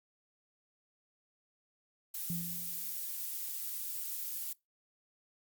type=noise; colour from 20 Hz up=violet; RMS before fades=-39 dBFS; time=2.14-4.53 s; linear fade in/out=5 ms
type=tone with exponential decay; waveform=sine; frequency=172.3 Hz; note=F3; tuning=23 cents flat; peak=-33 dBFS; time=2.3-2.99 s; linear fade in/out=0 ms; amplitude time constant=150 ms
effects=noise-tail reverb RT60 0.2 s tail -23 dB re dry + Opus 48 kbps